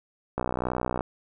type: click train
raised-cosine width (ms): 1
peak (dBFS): -13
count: 40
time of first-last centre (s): 0.38-1.008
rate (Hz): 62.1
effects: none